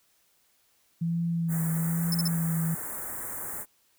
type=tone with vibrato; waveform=sine; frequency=166.3 Hz; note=E3; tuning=16 cents sharp; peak=-25 dBFS; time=1.01-2.75 s; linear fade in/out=10 ms; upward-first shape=sine; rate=1.1 Hz; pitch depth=30 cents each way
type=band-stop noise; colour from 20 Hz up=white; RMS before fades=-36 dBFS; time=1.48-3.66 s; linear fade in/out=50 ms; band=1900 to 7600 Hz; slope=48 dB/octave
type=tone bursts; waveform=sawtooth; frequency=5274 Hz; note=E8; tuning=in tune; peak=-24 dBFS; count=3; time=2.12-2.278 s; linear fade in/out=2 ms; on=24 ms; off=43 ms
effects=white hiss -67 dBFS RMS until 3.98 s